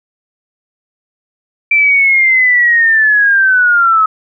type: linear sweep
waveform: sine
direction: down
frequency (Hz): 2349 to 1275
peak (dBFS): -6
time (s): 1.71-4.06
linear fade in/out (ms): 5
effects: none